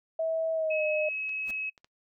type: tone with pitch glide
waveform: sine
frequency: 648 to 612.3 Hz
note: E5 to D#5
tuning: -30 to -28 cents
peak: -26 dBFS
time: 0.19-1.09 s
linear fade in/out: 5 ms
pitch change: -98 cents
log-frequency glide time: 0.53-0.84 s
type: tone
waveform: sine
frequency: 2566 Hz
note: E7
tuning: 47 cents flat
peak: -31 dBFS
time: 0.7-1.7 s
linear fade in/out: 10 ms
type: clicks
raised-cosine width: 0.2 ms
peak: -35 dBFS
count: 3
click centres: 1.293 / 1.778 / 1.845 s
type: noise with exponential growth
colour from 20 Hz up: pink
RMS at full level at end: -40 dBFS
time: 1.42-1.51 s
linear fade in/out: 5 ms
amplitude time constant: 18 ms
effects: noise-tail reverb RT60 0.1 s tail -24 dB re dry